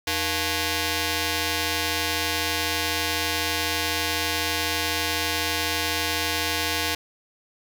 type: ring-modulated tone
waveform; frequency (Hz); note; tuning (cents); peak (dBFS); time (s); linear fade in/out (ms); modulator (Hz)
5% pulse; 392; G4; 0; -9; 0.07-6.95; 5; 1260
effects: none